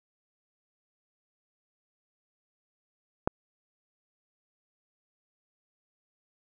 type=click; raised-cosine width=1 ms; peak=-10 dBFS; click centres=3.275 s; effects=none